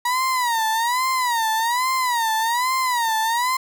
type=tone with vibrato; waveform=35% pulse; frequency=959 Hz; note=A#5; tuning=49 cents sharp; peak=-17 dBFS; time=0.05-3.57 s; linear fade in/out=5 ms; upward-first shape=sine; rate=1.2 Hz; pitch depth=150 cents each way; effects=none